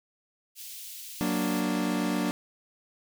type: high-pass noise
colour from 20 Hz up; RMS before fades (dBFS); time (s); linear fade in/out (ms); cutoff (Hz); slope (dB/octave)
white; -42; 0.55-1.64; 50; 2600; 24
type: chord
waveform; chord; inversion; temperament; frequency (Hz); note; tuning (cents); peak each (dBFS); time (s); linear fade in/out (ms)
40% pulse; Gb augmented; none; equal; 185 / 233.1 / 293.7; Gb3 / Bb3 / D4; 0 / 0 / 0; -30 / -30 / -29; 1.21-2.31; 0
effects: none